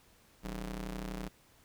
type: ring-modulated tone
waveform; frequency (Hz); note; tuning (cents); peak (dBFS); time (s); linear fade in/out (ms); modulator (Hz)
sawtooth; 116.5; A#2; -1; -31; 0.43-1.29; 20; 74.3
effects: pink hiss -64 dBFS RMS until 1.64 s